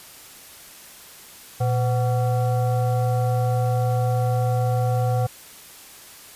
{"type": "tone with frequency modulation", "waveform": "sine", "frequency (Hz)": 118.6, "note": "A#2", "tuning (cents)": 30, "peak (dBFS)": -18, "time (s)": [1.6, 5.27], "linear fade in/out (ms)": 10, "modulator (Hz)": 627, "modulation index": 0.74, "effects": ["white hiss -44 dBFS RMS until 6.35 s", "resampled to 32000 Hz"]}